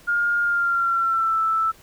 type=tone with pitch glide; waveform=sine; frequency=1415 to 1320.2 Hz; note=F6 to E6; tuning=+22 to +2 cents; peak=-18 dBFS; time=0.07-1.72 s; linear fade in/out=20 ms; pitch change=-120 cents; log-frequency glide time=0.42-1.4 s; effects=pink hiss -51 dBFS RMS until 1.82 s